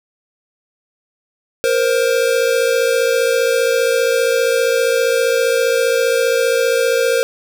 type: tone pair together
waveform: square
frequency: 469.9 / 525 Hz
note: A#4 / C5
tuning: +14 / +6 cents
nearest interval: major second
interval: 192 cents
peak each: -16 / -17 dBFS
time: 1.64-7.23 s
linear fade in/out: 0 ms
effects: none